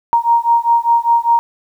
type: beating tone pair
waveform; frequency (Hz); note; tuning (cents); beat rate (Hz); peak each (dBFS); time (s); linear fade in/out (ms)
sine; 932.3 / 937.3; A#5 / A#5; 0 / +9; 5; -13; 0.13-1.39; 0
effects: 8-bit